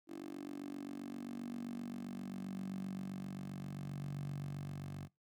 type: tone with high-pass filter sweep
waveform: 10% pulse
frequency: 47.6 Hz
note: F#1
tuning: 50 cents sharp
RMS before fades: -44 dBFS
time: 0.07-5.09 s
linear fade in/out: 50 ms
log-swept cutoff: 320 to 120 Hz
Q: 6.3
effects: noise-tail reverb RT60 0.2 s tail -23 dB re dry